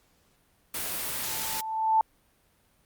white noise, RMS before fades -32 dBFS, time 0.74-1.61 s, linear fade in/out 5 ms
sine tone with exponential growth, 882 Hz, A5, 4 cents sharp, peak -17 dBFS, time 1.04-2.01 s, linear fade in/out 1 ms, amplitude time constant 210 ms
effects pink hiss -66 dBFS RMS until 2.85 s + Opus 48 kbps

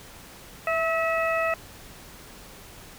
harmonic tone with a mistuned harmonic, 646 Hz, E5, 35 cents flat, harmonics 1 / 2 / 3 / 4, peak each -25 / -28 / -30 / -31 dBFS, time 0.67-1.54 s, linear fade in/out 2 ms, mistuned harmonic 1, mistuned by +31 cents, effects pink hiss -46 dBFS RMS until 2.98 s

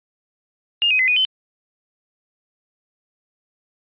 sine tone with pitch steps, 2826 / 2518 / 2037 / 2473 / 3057 Hz, F7 / D#7 / C7 / D#7 / G7, +20 / +20 / -47 / -11 / -44 cents, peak -14 dBFS, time 0.82-1.25 s, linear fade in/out 0 ms, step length 86 ms, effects resampled to 8000 Hz

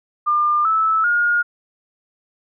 sine tone with pitch steps, 1200 / 1308.6 / 1427 Hz, D6 / E6 / F6, +37 / -13 / +37 cents, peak -14 dBFS, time 0.26-1.43 s, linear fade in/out 20 ms, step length 390 ms, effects none

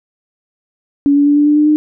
sine tone with pitch steps, 283.7 / 286.8 / 290 / 293.2 / 296.4 / 299.7 / 303 Hz, C#4 / D4 / D4 / D4 / D4 / D4 / D#4, +40 / -41 / -22 / -3 / +16 / +35 / -46 cents, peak -7 dBFS, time 1.06-1.76 s, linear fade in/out 0 ms, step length 100 ms, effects none

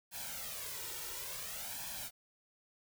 white noise with flanger, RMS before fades -43 dBFS, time 0.11-2.11 s, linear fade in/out 50 ms, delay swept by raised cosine 1.2 to 2.17 ms, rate 0.57 Hz, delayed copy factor +0.75, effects none

